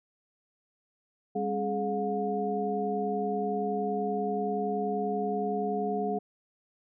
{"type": "tone cluster", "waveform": "sine", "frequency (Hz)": [200.3, 270.8, 422.4, 717], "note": ["G3", "C#4", "G#4", "F5"], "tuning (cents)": [38, -40, 29, 45], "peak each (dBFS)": [-33, -39, -31, -32], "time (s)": [1.35, 6.19], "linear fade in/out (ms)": 10, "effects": []}